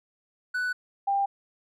triangle / sine tone pair in turn, 1488 / 794.9 Hz, F#6 / G5, +9 / +24 cents, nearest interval major seventh, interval 1085 cents, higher first, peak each -24 / -22 dBFS, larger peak second, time 0.54-0.73 / 1.07-1.26 s, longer neither, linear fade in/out 10 ms, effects none

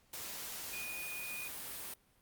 sine tone in noise, 2464 Hz, D#7, 17 cents flat, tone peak -42 dBFS, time 0.73-1.48 s, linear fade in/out 5 ms, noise white, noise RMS -44 dBFS, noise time 0.13-1.94 s, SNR -1 dB, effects pink hiss -70 dBFS RMS until 2.21 s + Opus 48 kbps

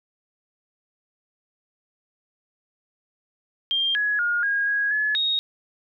sine tone with pitch steps, 3193 / 1679 / 1426 / 1633 / 1650 / 1708 / 3747 Hz, G7 / G#6 / F6 / G#6 / G#6 / G#6 / A#7, +31 / +18 / +36 / -30 / -12 / +48 / +8 cents, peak -20 dBFS, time 3.71-5.39 s, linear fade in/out 0 ms, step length 240 ms, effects none

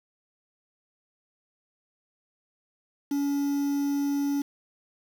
triangle tone with quantisation, 283.2 Hz, C#4, 37 cents sharp, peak -22 dBFS, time 3.11-4.42 s, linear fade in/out 5 ms, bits 7, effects none

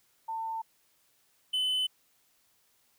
sine / triangle tone pair in turn, 897 / 3024 Hz, A5 / F#7, +33 / +37 cents, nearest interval octave + major sixth, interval 2104 cents, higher second, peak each -32 / -25 dBFS, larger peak second, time 0.28-0.62 / 1.53-1.87 s, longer neither, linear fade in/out 10 ms, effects white hiss -69 dBFS RMS until 2.98 s

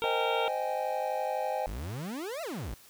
harmonic tone, 460.1 Hz, A#4, 23 cents flat, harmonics 1 / 2 / 3 / 5 / 6 / 7 / 8, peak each -32 / -35 / -37 / -39 / -40 / -40 / -41 dBFS, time 0.02-0.48 s, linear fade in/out 0 ms
triangle chord, Ab major seventh, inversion first, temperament just, 519.1 / 623 / 778.7 / 830.6 Hz, C5 / Eb5 / G5 / Ab5, -14 / +2 / -12 / 0 cents, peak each -33 dBFS, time 0.04-1.66 s, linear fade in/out 0 ms
40% pulse exponential two-way sweep, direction up then down, 43.65 to 702 to 43.65 Hz, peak -34 dBFS, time 1.67-2.74 s, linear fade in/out 0 ms, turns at 2.42 s
effects white hiss -56 dBFS RMS until 2.89 s

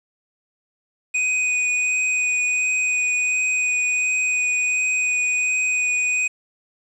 square tone with vibrato, 2489 Hz, D#7, in tune, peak -19 dBFS, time 1.14-6.28 s, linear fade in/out 10 ms, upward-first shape sine, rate 1.4 Hz, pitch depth 11 cents each way, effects resampled to 24000 Hz + 8-bit

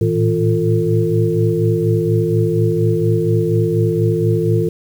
sine tone cluster, 110.4 / 114.6 / 162.5 / 349.5 / 449 Hz, A2 / A#2 / E3 / F4 / A4, +6 / -29 / -24 / +1 / +35 cents, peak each -19 dBFS, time 0.01-4.69 s, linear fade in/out 5 ms, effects 7-bit

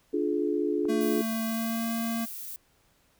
sine chord, D diminished, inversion none, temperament equal with one note detuned, 293.7 / 349.2 / 424.5 Hz, D4 / F4 / Ab4, 0 / 0 / +38 cents, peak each -29 dBFS, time 0.13-1.22 s, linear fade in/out 10 ms
click, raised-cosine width 1 ms, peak -29 dBFS, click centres 0.854 s
square tone with pitch glide, 224.2 to 228.6 Hz, A3 to A#3, +33 to -34 cents, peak -29 dBFS, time 0.88-2.26 s, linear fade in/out 20 ms, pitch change +33 cents, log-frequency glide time 1.4-1.87 s
violet noise, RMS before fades -39 dBFS, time 1.01-2.56 s, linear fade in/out 0 ms
effects pink hiss -66 dBFS RMS until 3.19 s

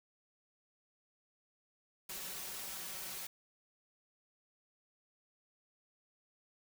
white noise with comb filter, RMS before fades -44 dBFS, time 2.09-3.27 s, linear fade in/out 5 ms, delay 5.3 ms, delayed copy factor +0.65, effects none

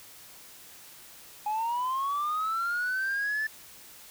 sine linear sweep, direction up, 830.6 to 1760 Hz, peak -25 dBFS, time 1.46-3.47 s, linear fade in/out 5 ms, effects tanh soft clip ceiling -25 dBFS + white hiss -50 dBFS RMS until 4.1 s

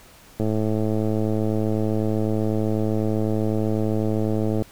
click train, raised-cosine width 2 ms, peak -11 dBFS, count 457, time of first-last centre 0.4-4.622 s, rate 108 Hz, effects pink hiss -49 dBFS RMS until 4.71 s

